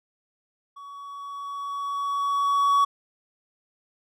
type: tone with level ramp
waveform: triangle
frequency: 1127 Hz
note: C#6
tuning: 28 cents sharp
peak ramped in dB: -38 to -14 dBFS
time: 0.76-2.85 s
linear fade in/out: 10 ms
effects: none